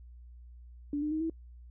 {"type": "tone with pitch steps", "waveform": "sine", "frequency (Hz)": [290, 301.3, 313, 325.1], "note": ["D4", "D4", "D#4", "E4"], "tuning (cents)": [-22, 44, 10, -24], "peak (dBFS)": -29, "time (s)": [0.93, 1.298], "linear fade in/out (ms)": 2, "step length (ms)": 92, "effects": ["noise-tail reverb RT60 0.1 s tail -25 dB re dry", "added 60 Hz sine -48 dBFS peak until 1.7 s"]}